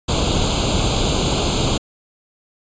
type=noise with comb filter; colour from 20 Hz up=pink; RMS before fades=-18 dBFS; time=0.08-1.78 s; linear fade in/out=10 ms; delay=0.27 ms; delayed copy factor=+1; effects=resampled to 16000 Hz